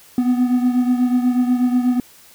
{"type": "beating tone pair", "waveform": "triangle", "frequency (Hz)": [246.9, 255.1], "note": ["B3", "C4"], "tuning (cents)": [0, -44], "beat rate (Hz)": 8.2, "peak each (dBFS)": [-13, -19], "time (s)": [0.18, 2], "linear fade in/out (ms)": 2, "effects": ["white hiss -47 dBFS RMS until 2.34 s"]}